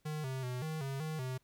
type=tone with pitch steps; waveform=square; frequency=153.2 / 131.6 / 125.3 / 157.3 / 136.1 / 156.6 / 128.9 Hz; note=D#3 / C3 / B2 / D#3 / C#3 / D#3 / C3; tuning=-27 / +10 / +25 / +19 / -31 / +11 / -26 cents; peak=-37 dBFS; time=0.05-1.38 s; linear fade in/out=10 ms; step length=190 ms; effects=pink hiss -75 dBFS RMS until 1.43 s